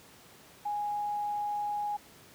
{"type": "tone", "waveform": "sine", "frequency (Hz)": 828, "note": "G#5", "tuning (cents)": -5, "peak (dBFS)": -30, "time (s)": [0.65, 1.97], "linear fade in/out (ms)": 10, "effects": ["pink hiss -55 dBFS RMS until 2.34 s", "high-pass 100 Hz 12 dB/octave"]}